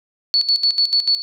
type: tone with tremolo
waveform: sine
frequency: 4435 Hz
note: C#8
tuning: in tune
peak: -12 dBFS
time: 0.34-1.22 s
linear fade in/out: 0 ms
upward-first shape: square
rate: 6.8 Hz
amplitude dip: 75%
effects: none